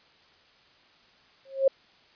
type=tone with exponential growth; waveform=sine; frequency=539 Hz; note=C#5; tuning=49 cents flat; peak=-14 dBFS; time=1.45-1.68 s; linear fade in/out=5 ms; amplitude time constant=48 ms; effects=white hiss -59 dBFS RMS until 2.15 s + resampled to 11025 Hz